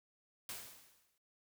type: noise with exponential decay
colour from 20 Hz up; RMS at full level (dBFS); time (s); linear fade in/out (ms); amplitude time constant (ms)
white; -43; 0.49-1.18; 2; 150
effects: noise-tail reverb RT60 0.3 s tail -22 dB re dry